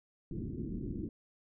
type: low-pass noise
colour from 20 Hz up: white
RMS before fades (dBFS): -39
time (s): 0.31-1.09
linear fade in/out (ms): 2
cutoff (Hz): 340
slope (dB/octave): 48
effects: none